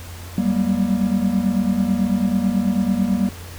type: tone cluster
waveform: triangle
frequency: 189.8 / 198.9 / 236.7 Hz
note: F#3 / G3 / A#3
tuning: +44 / +25 / +27 cents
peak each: -19 dBFS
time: 0.38-3.29 s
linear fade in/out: 2 ms
effects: added 87 Hz sine -34 dBFS peak until 3.58 s + pink hiss -39 dBFS RMS until 3.58 s